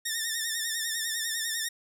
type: tone with vibrato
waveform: 10% pulse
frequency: 1814 Hz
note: A#6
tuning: 48 cents flat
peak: -20 dBFS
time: 0.05-1.69 s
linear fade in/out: 10 ms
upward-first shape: triangle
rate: 10 Hz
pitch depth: 77 cents each way
effects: none